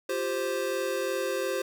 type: chord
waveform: square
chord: F suspended second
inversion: none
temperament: equal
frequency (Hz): 349.2 / 392 / 523.3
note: F4 / G4 / C5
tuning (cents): 0 / 0 / 0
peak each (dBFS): -36 / -33 / -31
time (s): 0.09-1.62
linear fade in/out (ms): 5
effects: 10-bit